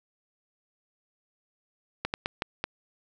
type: slowing click train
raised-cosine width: 0.3 ms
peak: -12 dBFS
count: 5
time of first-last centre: 2.05-2.64 s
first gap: 89 ms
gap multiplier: 1.35
effects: none